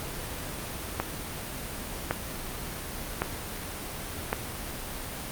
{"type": "click train", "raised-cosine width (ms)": 0.5, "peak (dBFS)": -10, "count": 4, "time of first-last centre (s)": [1, 4.33], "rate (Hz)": 0.901, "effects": ["pink hiss -36 dBFS RMS until 5.31 s", "Opus 32 kbps"]}